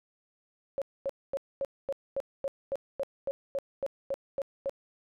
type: tone bursts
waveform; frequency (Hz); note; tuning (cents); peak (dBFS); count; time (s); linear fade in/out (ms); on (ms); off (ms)
sine; 550; C#5; -14; -28; 15; 0.78-4.695; 0; 37; 240
effects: none